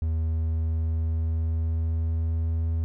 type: tone with pitch glide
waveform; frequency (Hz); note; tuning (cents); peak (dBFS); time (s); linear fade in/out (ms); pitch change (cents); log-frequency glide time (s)
triangle; 80.3 to 81.66; E2 to E2; -45 to -16; -21; 0.02-2.84; 0; +29; 0.21-2.67
effects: none